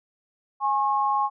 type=tone pair together; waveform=sine; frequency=830.6 / 1084.3 Hz; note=G#5 / C#6; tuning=0 / -39 cents; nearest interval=perfect fourth; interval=461 cents; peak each=-23 dBFS; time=0.6-1.3 s; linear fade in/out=50 ms; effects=none